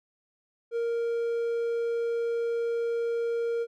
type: tone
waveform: triangle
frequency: 466.2 Hz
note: A#4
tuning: in tune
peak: -24 dBFS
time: 0.71-3.67 s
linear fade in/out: 50 ms
effects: none